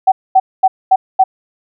sine tone bursts, 760 Hz, F#5, 46 cents sharp, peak -4 dBFS, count 5, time 0.07-1.24 s, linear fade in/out 10 ms, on 50 ms, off 230 ms, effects none

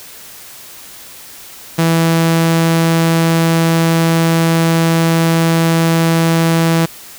sawtooth tone, 164.8 Hz, E3, in tune, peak -6 dBFS, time 1.78-6.86 s, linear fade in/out 10 ms, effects white hiss -35 dBFS RMS until 7.18 s

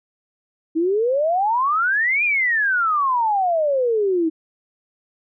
sine exponential two-way sweep, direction up then down, 311.9 to 2475 to 311.9 Hz, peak -16 dBFS, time 0.75-4.3 s, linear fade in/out 20 ms, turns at 2.24 s, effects none

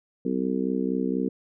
harmonic tone, 64.2 Hz, C2, 32 cents flat, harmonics 3 / 4 / 5 / 6 / 7, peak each -29 / -27 / -32 / -32 / -32 dBFS, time 0.25-1.29 s, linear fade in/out 5 ms, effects none

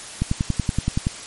click train, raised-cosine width 5 ms, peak -7 dBFS, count 10, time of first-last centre 0.22-1.069 s, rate 10.6 Hz, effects white hiss -36 dBFS RMS until 1.26 s + MP3 48 kbps

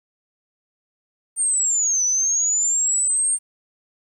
sine linear two-way sweep, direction down then up, 8870 to 5920 to 8730 Hz, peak -17 dBFS, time 1.36-3.39 s, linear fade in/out 50 ms, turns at 2.04 s, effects 9-bit

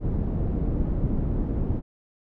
pink low-pass noise, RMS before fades -25 dBFS, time 0-1.82 s, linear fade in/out 50 ms, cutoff 300 Hz, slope 12 dB/octave, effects none

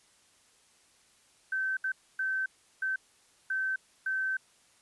sine tone bursts at uneven times, 1543 Hz, G6, 28 cents flat, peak -28 dBFS, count 6, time 1.52-1.77 / 1.84-1.92 / 2.19-2.46 / 2.82-2.96 / 3.5-3.76 / 4.06-4.37 s, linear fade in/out 5 ms, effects white hiss -64 dBFS RMS until 4.81 s + resampled to 24000 Hz

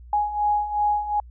sine beating tone pair, 830.6 / 833.3 Hz, G#5 / G#5, 0 / +6 cents, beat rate 2.7 Hz, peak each -26 / -21 dBFS, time 0.13-1.2 s, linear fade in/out 2 ms, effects added 60 Hz sine -41 dBFS peak until 1.3 s

